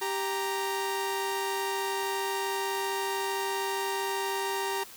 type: tone pair together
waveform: sawtooth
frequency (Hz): 392 / 932.3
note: G4 / A#5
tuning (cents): 0 / 0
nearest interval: octave + minor third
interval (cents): 1500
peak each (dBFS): -28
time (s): 0.01-4.84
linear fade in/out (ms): 10
effects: white hiss -48 dBFS RMS until 4.96 s